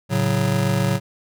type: chord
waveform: square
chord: F# minor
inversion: first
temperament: just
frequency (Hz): 111 / 138.75 / 185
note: A2 / C#3 / F#3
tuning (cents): +16 / +2 / 0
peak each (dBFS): -23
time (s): 0.09-1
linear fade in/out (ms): 50
effects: none